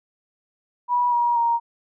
sine tone with pitch steps, 974 / 954.5 / 935.4 Hz, B5 / A#5 / A#5, -24 / +41 / +6 cents, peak -17 dBFS, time 0.88-1.6 s, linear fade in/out 50 ms, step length 240 ms, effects none

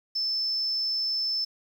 sine tone, 5274 Hz, E8, in tune, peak -25 dBFS, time 0.15-1.45 s, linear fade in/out 10 ms, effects 9-bit

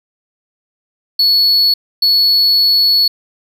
triangle tone bursts at uneven times, 4400 Hz, C#8, 14 cents flat, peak -7 dBFS, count 2, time 1.19-1.74 / 2.02-3.08 s, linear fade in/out 5 ms, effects none

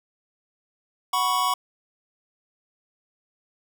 square chord, F# suspended fourth, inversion none, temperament just, 740 / 986.7 / 1110 Hz, F#5 / B5 / C#6, 0 / -2 / +2 cents, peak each -30 / -26 / -24 dBFS, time 1.13-1.54 s, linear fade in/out 5 ms, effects none

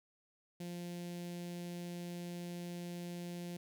sawtooth tone with notch filter, 174.61 Hz, F3, in tune, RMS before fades -44 dBFS, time 0.6-3.57 s, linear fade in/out 5 ms, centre 1200 Hz, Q 0.69, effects none

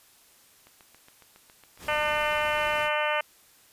click train, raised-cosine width 0.3 ms, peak -35 dBFS, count 12, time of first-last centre 0.67-2.189 s, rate 7.24 Hz
pink noise, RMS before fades -43 dBFS, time 1.78-2.9 s, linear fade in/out 50 ms
harmonic tone, 300.6 Hz, D4, 40 cents sharp, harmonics 2 / 3 / 4 / 5 / 6 / 7 / 8 / 9 / 10, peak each -29 / -31 / -32 / -33 / -34 / -34 / -35 / -36 / -36 dBFS, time 1.88-3.21 s, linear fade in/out 5 ms
effects white hiss -58 dBFS RMS until 3.72 s + resampled to 32000 Hz

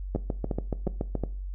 two click trains, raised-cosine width 2 ms, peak -15 / -15 dBFS, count 8 / 4, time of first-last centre 0.16-1.153 / 0.15-1.237 s, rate 7.05 / 2.76 Hz, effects noise-tail reverb RT60 0.4 s tail -18 dB re dry + added 47 Hz sine -32 dBFS peak until 1.54 s

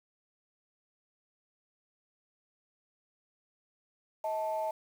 sine tone pair together, 636 / 879.3 Hz, D#5 / A5, +38 / -1 cents, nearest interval tritone, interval 561 cents, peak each -32 / -33 dBFS, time 4.24-4.71 s, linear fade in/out 5 ms, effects tanh soft clip ceiling -24 dBFS + 9-bit

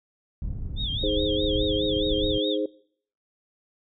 pink low-pass noise, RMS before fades -31 dBFS, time 0.42-2.38 s, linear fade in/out 2 ms, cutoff 120 Hz, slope 12 dB/octave
sine tone with vibrato, 3459 Hz, A7, 30 cents flat, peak -28 dBFS, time 0.76-2.58 s, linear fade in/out 50 ms, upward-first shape sine, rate 4.8 Hz, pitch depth 150 cents each way
sine chord, Ab major, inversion second, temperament equal with one note detuned, 311.1 / 415.3 / 524.8 Hz, Eb4 / Ab4 / C5, 0 / 0 / +5 cents, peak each -28 dBFS, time 1.03-2.66 s, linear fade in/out 5 ms
effects noise-tail reverb RT60 0.6 s tail -22 dB re dry

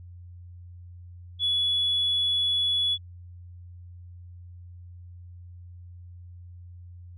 sine tone, 3400 Hz, G#7, 40 cents sharp, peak -21 dBFS, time 1.39-2.98 s, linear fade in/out 50 ms, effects tanh soft clip ceiling -17 dBFS + added 88 Hz sine -42 dBFS peak until 7.17 s

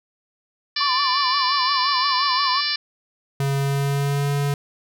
harmonic tone, 587.3 Hz, D5, in tune, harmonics 2 / 3 / 4 / 5 / 6 / 7 / 8 / 9, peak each -35 / -29 / -31 / -31 / -32 / -27 / -26 / -27 dBFS, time 0.76-2.76 s, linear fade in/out 5 ms
sine tone with vibrato, 1070 Hz, C6, 38 cents sharp, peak -20 dBFS, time 0.8-2.61 s, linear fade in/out 10 ms, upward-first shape sine, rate 5.7 Hz, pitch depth 120 cents each way
square tone with pitch glide, 138.59 to 142.32 Hz, C#3 to C#3, 0 to +46 cents, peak -20 dBFS, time 3.4-4.54 s, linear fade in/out 2 ms, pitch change +46 cents, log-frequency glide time 3.56-4.32 s
effects none

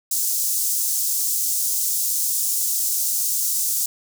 pink high-pass noise, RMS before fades -22 dBFS, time 0.11-3.86 s, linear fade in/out 5 ms, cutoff 6300 Hz, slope 24 dB/octave, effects none

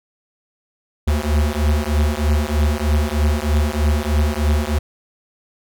square beating tone pair, 73 / 76.2 Hz, D2 / D#2, -10 / -36 cents, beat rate 3.2 Hz, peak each -19 / -19 dBFS, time 1.07-4.79 s, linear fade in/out 10 ms, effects none

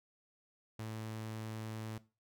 sawtooth tone, 110 Hz, A2, in tune, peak -37 dBFS, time 0.79-1.98 s, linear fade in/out 5 ms, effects noise-tail reverb RT60 0.3 s tail -17 dB re dry

